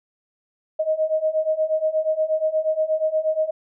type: beating tone pair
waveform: sine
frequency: 622.3 / 630.7 Hz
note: D#5 / D#5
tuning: 0 / +23 cents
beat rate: 8.4 Hz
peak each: -23 / -21 dBFS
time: 0.79-3.51 s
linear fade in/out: 10 ms
effects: none